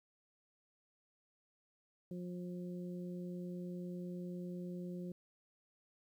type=harmonic tone; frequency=178 Hz; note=F3; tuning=33 cents sharp; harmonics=1 / 2 / 3; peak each=-42 / -48 / -54 dBFS; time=2.11-5.12 s; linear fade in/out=2 ms; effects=12-bit